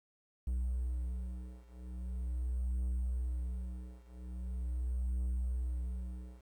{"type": "beating tone pair", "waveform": "triangle", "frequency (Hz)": [61.74, 62.16], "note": ["B1", "B1"], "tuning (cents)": [0, 12], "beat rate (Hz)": 0.42, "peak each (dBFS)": [-35, -36], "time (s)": [0.47, 6.41], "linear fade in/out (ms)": 5, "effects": ["11-bit"]}